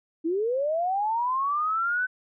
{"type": "linear sweep", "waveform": "sine", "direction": "up", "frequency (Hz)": [310, 1524], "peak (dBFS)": -23, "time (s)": [0.24, 2.07], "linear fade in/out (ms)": 20, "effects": []}